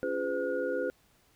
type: tone cluster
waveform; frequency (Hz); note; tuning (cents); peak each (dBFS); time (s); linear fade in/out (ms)
sine; 281.3 / 346.6 / 412.8 / 508 / 1439; C#4 / F4 / G#4 / B4 / F#6; +26 / -13 / -10 / +49 / -49; -38 / -38 / -36 / -31 / -39; 0.03-0.9; 0
effects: pink hiss -66 dBFS RMS until 1.35 s